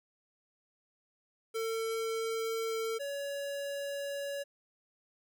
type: tone pair in turn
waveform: square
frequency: 450.3 / 563.6 Hz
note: A4 / C#5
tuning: +40 / +29 cents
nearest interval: major third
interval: 389 cents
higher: second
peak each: -33 / -36 dBFS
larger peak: first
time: 1.54-2.99 / 2.99-4.44 s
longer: neither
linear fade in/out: 20 ms
effects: none